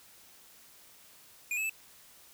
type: tone with pitch steps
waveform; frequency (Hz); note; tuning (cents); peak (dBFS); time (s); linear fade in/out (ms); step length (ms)
square; 2442 / 2588 / 2627; D#7 / E7 / E7; -33 / -32 / -7; -31; 1.51-1.696; 2; 62
effects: white hiss -57 dBFS RMS until 2.33 s